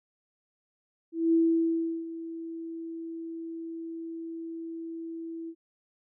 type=tone with ADSR envelope; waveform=sine; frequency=329.6 Hz; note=E4; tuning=in tune; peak=-19 dBFS; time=1.12-5.55 s; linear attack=210 ms; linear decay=720 ms; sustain=-16 dB; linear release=62 ms; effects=none